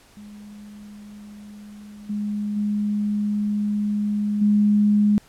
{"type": "tone with level steps", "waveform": "sine", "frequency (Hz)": 207.7, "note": "G#3", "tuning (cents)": 0, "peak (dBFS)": [-38, -23, -20, -14], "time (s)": [0.17, 5.18], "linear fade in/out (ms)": 0, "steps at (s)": [2.09, 2.56, 4.41], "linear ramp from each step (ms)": 10, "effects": ["pink hiss -53 dBFS RMS until 5.28 s", "low-pass 12000 Hz 12 dB/octave"]}